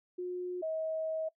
sine tone pair in turn, 360 / 637.2 Hz, F#4 / D#5, -47 / +41 cents, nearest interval minor seventh, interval 988 cents, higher second, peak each -34 / -32 dBFS, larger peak second, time 0.18-0.62 / 0.62-1.29 s, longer second, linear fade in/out 10 ms, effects noise-tail reverb RT60 0.1 s tail -20 dB re dry

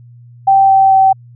sine tone with pitch steps, 779 / 774.1 / 769.2 Hz, G5 / G5 / G5, -11 / -22 / -33 cents, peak -5 dBFS, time 0.47-1.13 s, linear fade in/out 10 ms, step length 220 ms, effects added 120 Hz sine -36 dBFS peak until 1.35 s

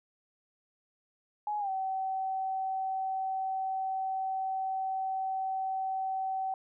sine tone with pitch glide, 838 to 764 Hz, G#5 to G5, +15 to -45 cents, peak -30 dBFS, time 1.47-6.54 s, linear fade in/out 2 ms, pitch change -160 cents, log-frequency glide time 1.59-1.7 s, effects none

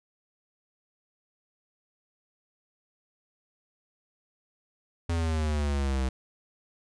square exponential sweep, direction down, 85.2 to 64.2 Hz, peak -26 dBFS, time 5.09-6.09 s, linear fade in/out 5 ms, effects resampled to 22050 Hz

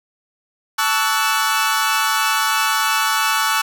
sawtooth chord, F# minor seventh, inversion first, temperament equal with one note detuned, 880 / 1127.5 / 1318.5 / 1480 Hz, A5 / C#6 / E6 / F#6, 0 / +29 / 0 / 0 cents, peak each -18 dBFS, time 0.78-3.62 s, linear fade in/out 10 ms, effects none

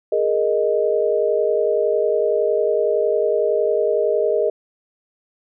sine chord, Ab suspended second, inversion none, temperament equal, 415.3 / 466.2 / 622.3 Hz, Ab4 / Bb4 / Eb5, 0 / 0 / 0 cents, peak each -20 dBFS, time 0.12-4.5 s, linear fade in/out 5 ms, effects none

